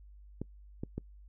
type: clicks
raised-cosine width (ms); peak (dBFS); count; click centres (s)
3; -23; 3; 0.416 / 0.835 / 0.98
effects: noise-tail reverb RT60 0.1 s tail -25 dB re dry + added 50 Hz sine -51 dBFS peak until 1.28 s